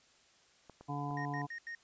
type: clicks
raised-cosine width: 1 ms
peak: -37 dBFS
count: 3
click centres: 0.697 / 0.81 / 1.109 s
type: harmonic tone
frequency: 143.7 Hz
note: D3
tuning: 37 cents flat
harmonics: 1 / 2 / 3 / 5 / 6 / 7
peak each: -39 / -42 / -50 / -42 / -49 / -43 dBFS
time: 0.88-1.47 s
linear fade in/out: 20 ms
type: tone bursts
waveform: triangle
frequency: 1856 Hz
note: A#6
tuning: 8 cents flat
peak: -39 dBFS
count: 4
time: 1.17-1.75 s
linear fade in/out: 2 ms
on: 82 ms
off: 84 ms
effects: white hiss -66 dBFS RMS until 1.83 s + resampled to 16000 Hz